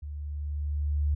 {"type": "tone with level ramp", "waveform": "sine", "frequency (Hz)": 73.42, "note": "D2", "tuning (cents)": 0, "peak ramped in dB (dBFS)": [-35, -22], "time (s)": [0.02, 1.15], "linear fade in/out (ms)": 10, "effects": []}